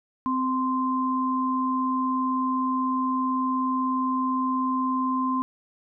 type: tone pair together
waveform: sine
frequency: 259.1 / 1042 Hz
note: C4 / C6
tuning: -17 / -7 cents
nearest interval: 2 octaves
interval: 2410 cents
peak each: -25 dBFS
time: 0.26-5.42 s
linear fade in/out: 0 ms
effects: none